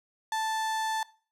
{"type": "tone", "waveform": "35% pulse", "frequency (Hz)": 880, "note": "A5", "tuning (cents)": 0, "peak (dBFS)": -26, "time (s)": [0.32, 1.03], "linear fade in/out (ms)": 2, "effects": ["noise-tail reverb RT60 0.4 s tail -20 dB re dry", "low-pass 10000 Hz 12 dB/octave"]}